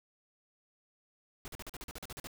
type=noise bursts; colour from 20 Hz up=pink; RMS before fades=-44 dBFS; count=12; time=1.45-2.271 s; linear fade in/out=0 ms; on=29 ms; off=43 ms; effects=none